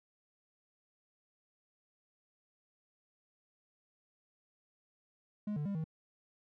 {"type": "tone with pitch steps", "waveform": "triangle", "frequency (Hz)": [209, 148, 200, 159], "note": ["G#3", "D3", "G3", "D#3"], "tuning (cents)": [11, 14, 35, 38], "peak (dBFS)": -32, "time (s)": [5.47, 5.842], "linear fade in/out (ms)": 5, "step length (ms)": 93, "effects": []}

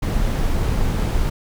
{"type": "noise", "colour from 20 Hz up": "brown", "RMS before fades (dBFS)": -19, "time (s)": [0.02, 1.3], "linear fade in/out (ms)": 10, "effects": []}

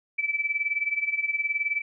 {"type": "tone with tremolo", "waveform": "sine", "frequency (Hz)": 2313, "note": "D7", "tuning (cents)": -27, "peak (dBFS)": -21, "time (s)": [0.18, 1.82], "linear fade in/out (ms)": 10, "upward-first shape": "sine", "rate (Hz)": 19, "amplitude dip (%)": 80, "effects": []}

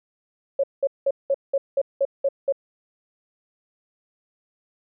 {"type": "tone bursts", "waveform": "sine", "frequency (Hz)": 551, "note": "C#5", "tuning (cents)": -11, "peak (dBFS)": -17, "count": 9, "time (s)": [0.59, 2.524], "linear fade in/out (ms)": 5, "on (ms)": 46, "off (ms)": 190, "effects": []}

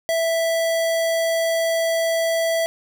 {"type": "tone", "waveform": "square", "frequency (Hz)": 659.3, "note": "E5", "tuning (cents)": 0, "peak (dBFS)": -19, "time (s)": [0.09, 2.66], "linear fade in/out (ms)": 0, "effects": []}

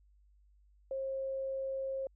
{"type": "tone", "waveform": "sine", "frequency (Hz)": 536, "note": "C5", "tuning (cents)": 42, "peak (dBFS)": -34, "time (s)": [0.91, 2.07], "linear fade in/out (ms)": 2, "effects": ["added 50 Hz sine -62 dBFS peak until 2.15 s"]}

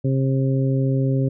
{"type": "harmonic tone", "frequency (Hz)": 133.8, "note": "C3", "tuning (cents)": 39, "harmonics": [1, 2, 3, 4], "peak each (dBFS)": [-18, -24, -28, -30], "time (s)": [0.04, 1.29], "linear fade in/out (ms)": 10, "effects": []}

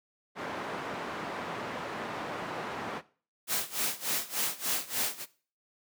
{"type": "low-pass noise", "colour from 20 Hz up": "white", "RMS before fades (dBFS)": -37, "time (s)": [0.35, 3.02], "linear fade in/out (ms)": 50, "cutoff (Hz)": 1300, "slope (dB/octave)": 12}
{"type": "noise with tremolo", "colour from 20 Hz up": "white", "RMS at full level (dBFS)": -29, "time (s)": [3.47, 5.26], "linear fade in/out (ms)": 50, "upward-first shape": "sine", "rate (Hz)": 3.4, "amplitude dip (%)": 90}
{"effects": ["noise-tail reverb RT60 0.4 s tail -18 dB re dry", "high-pass 150 Hz 12 dB/octave"]}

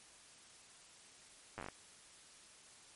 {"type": "slowing click train", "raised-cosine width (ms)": 0.5, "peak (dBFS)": -29, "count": 8, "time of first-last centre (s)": [1.58, 1.686], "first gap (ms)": 9, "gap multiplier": 1.17, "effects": ["white hiss -60 dBFS RMS until 2.95 s", "MP3 48 kbps"]}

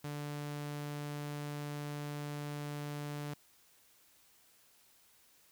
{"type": "tone", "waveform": "sawtooth", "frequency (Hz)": 146.5, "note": "D3", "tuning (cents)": -4, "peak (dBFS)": -35, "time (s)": [0.04, 3.34], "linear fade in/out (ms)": 5, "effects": ["white hiss -66 dBFS RMS until 5.51 s"]}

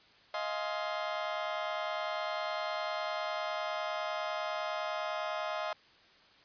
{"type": "chord", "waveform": "30% pulse", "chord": "F minor seventh", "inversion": "third", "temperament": "just", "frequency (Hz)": [628.6, 698.5, 838.1, 1047.7], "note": ["Eb5", "F5", "Ab5", "C6"], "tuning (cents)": [18, 0, 16, 2], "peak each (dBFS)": [-34, -37, -40, -38], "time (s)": [0.34, 5.73], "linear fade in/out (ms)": 2, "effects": ["white hiss -61 dBFS RMS until 6.44 s", "resampled to 11025 Hz"]}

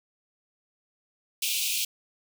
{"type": "high-pass noise", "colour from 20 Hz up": "pink", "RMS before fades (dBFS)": -28, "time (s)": [1.42, 1.85], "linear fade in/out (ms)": 5, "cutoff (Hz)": 2400, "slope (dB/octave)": 96, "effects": []}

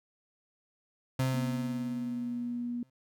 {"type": "tone with exponential decay", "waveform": "35% pulse", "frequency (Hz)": 130.81, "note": "C3", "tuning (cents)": 0, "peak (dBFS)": -24, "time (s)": [1.19, 2.9], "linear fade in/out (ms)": 5, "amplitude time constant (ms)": 370}
{"type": "tone with pitch glide", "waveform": "sine", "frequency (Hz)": [243, 240.9], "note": ["B3", "B3"], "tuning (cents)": [-28, -43], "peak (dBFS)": -32, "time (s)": [1.34, 2.83], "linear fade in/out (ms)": 2, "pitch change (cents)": -15, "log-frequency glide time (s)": [1.84, 2.28]}
{"effects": []}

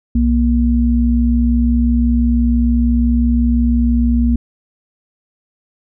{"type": "tone pair together", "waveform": "sine", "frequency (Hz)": [62.61, 236.7], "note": ["B1", "A#3"], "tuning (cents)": [24, 27], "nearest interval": "octave + major seventh", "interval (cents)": 2303, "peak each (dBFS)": -13, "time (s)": [0.15, 4.36], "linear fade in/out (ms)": 5, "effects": []}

